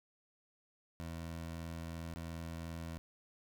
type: tone with dropouts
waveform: 20% pulse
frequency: 82.8 Hz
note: E2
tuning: 8 cents sharp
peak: -37 dBFS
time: 1-2.98 s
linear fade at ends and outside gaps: 0 ms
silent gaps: 2.138-2.16 s
effects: none